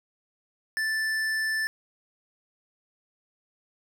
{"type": "tone with tanh clipping", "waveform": "triangle", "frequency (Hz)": 1760, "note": "A6", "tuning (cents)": 0, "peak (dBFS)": -27, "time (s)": [0.77, 1.67], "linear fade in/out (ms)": 0, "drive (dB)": 18, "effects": []}